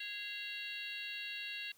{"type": "harmonic tone with a mistuned harmonic", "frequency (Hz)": 551, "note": "C#5", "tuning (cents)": -11, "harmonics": [3, 4, 5, 6, 7, 8], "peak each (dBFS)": [-49, -50, -43, -52, -48, -52], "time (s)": [0, 1.72], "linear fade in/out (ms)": 5, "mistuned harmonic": 4, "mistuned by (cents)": -110, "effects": ["white hiss -67 dBFS RMS until 1.77 s"]}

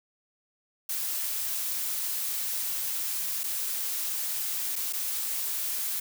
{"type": "noise with dropouts", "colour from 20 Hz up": "blue", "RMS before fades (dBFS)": -31, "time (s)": [0.89, 6], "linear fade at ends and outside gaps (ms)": 5, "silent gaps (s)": [[3.435, 3.439], [4.757, 4.761], [4.927, 4.933]], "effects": []}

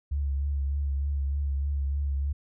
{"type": "tone with vibrato", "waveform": "sine", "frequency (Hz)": 70.2, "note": "C#2", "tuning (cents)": 22, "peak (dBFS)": -25, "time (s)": [0.11, 2.33], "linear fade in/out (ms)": 10, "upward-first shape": "triangle", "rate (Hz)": 3.3, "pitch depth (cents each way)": 43, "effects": []}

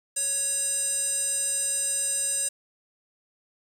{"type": "tone with band-pass filter", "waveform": "square", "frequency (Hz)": 554.4, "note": "C#5", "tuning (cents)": 0, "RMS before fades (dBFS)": -27, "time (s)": [0.16, 2.49], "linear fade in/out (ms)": 10, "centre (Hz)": 8200, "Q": 9, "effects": ["8-bit"]}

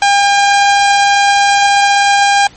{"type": "tone", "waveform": "sawtooth", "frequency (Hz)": 804, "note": "G5", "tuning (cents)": 44, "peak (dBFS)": -3, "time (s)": [0.02, 2.47], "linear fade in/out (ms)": 2, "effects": ["pink hiss -40 dBFS RMS until 2.56 s", "MP3 32 kbps"]}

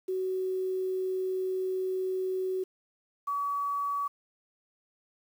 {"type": "tone pair in turn", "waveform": "sine", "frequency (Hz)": [374.2, 1137.3], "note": ["F#4", "C#6"], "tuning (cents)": [20, 44], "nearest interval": "octave + perfect fifth", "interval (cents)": 1924, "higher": "second", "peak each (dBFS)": -28, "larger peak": "neither", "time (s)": [[0.08, 2.64], [3.27, 4.08]], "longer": "first", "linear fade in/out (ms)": 10, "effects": ["9-bit"]}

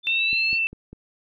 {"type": "linear sweep", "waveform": "sine", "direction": "up", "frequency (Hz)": [3520, 4465], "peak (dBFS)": -27, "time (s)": [0.03, 0.59], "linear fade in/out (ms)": 50}
{"type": "tone with vibrato", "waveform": "sine", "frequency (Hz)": 2668, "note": "E7", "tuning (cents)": 20, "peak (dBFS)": -20, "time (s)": [0.07, 0.67], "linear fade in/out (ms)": 0, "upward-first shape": "sine", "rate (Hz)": 4.5, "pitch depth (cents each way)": 10}
{"type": "click train", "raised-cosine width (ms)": 3, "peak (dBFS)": -27, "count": 4, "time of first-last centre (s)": [0.33, 0.93], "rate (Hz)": 5}
{"effects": []}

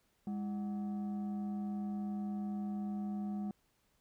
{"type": "tone with frequency modulation", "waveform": "sine", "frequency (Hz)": 204.3, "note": "G#3", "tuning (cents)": -28, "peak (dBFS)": -34, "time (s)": [0.27, 3.51], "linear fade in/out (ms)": 2, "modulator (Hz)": 538, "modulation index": 0.36, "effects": ["tanh soft clip ceiling -33 dBFS", "pink hiss -75 dBFS RMS until 4 s"]}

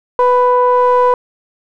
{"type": "ring-modulated tone", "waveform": "triangle", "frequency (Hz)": 248.2, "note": "B3", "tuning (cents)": 9, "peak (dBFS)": -3, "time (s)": [0.19, 1.14], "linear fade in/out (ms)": 2, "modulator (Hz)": 744, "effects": []}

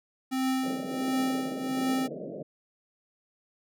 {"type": "tone with tremolo", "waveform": "square", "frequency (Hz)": 261.6, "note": "C4", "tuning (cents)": 0, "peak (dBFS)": -25, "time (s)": [0.31, 2.08], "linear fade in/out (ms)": 20, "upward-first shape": "triangle", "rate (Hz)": 1.4, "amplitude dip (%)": 75}
{"type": "band-pass noise", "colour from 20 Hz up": "white", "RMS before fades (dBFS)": -38, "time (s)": [0.63, 2.43], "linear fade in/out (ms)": 10, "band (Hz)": [140, 640], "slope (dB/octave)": 96}
{"effects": []}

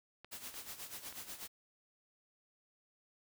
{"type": "clicks", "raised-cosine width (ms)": 0.3, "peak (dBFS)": -35, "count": 3, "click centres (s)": [0.246, 0.542, 1.126]}
{"type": "noise with tremolo", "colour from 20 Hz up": "white", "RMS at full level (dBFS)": -45, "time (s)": [0.31, 1.48], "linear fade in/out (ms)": 20, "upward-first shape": "sine", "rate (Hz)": 8.2, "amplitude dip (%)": 70}
{"effects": []}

